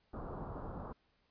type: low-pass noise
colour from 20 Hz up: pink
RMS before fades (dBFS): -44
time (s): 0.13-0.93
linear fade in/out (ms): 10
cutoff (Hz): 1300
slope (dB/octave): 48
effects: pink hiss -75 dBFS RMS until 1.3 s + resampled to 11025 Hz